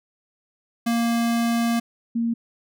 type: tone pair in turn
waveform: square / sine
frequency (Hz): 233.1 / 231.8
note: A#3 / A#3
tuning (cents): 0 / -10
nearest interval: unison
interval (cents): 10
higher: first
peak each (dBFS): -20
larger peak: neither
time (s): 0.86-1.8 / 2.15-2.34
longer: first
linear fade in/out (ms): 10
effects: none